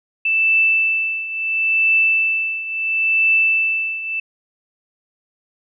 sine tone with tremolo, 2647 Hz, E7, 7 cents sharp, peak -11 dBFS, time 0.25-4.2 s, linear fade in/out 5 ms, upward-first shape triangle, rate 0.73 Hz, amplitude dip 80%, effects none

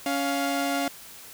sawtooth tone pair together, 279.1 / 701 Hz, C#4 / F5, +12 / +6 cents, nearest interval octave + major third, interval 1594 cents, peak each -23 / -24 dBFS, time 0.06-0.88 s, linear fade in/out 2 ms, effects white hiss -45 dBFS RMS until 1.33 s

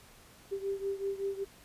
sine beating tone pair, 392 / 397.3 Hz, G4 / G4, 0 / +23 cents, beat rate 5.3 Hz, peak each -34 / -37 dBFS, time 0.51-1.45 s, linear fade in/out 20 ms, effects pink hiss -57 dBFS RMS until 1.64 s + resampled to 32000 Hz

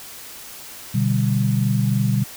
sine chord, G major, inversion first, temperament equal, 123.47 / 146.83 / 196 Hz, B2 / D3 / G3, 0 / 0 / 0 cents, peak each -19 / -23 / -21 dBFS, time 0.94-2.24 s, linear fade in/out 10 ms, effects white hiss -38 dBFS RMS until 2.36 s

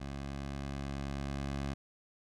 15% pulse tone with level ramp, 69.3 Hz, C#2, in tune, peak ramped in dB -33 to -28 dBFS, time 0-1.74 s, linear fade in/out 10 ms, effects low-pass 7000 Hz 12 dB/octave

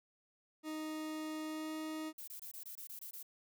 40% pulse tone with pitch glide, 311.1 to 313.1 Hz, D#4 to D#4, 0 to +11 cents, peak -39 dBFS, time 0.63-2.13 s, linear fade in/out 50 ms, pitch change +11 cents, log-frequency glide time 1.45-1.73 s
violet noise bursts, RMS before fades -48 dBFS, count 9, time 2.18-3.229 s, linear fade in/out 5 ms, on 97 ms, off 22 ms
effects none

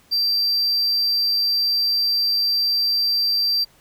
triangle tone, 4699 Hz, D8, in tune, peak -16 dBFS, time 0.11-3.65 s, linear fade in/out 20 ms, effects pink hiss -55 dBFS RMS until 3.8 s

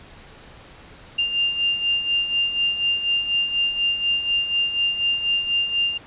sine beating tone pair, 2794 / 2798.1 Hz, F7 / F7, 0 / +3 cents, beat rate 4.1 Hz, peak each -27 / -20 dBFS, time 1.18-5.98 s, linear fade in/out 10 ms, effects pink hiss -45 dBFS RMS until 6.06 s + resampled to 8000 Hz

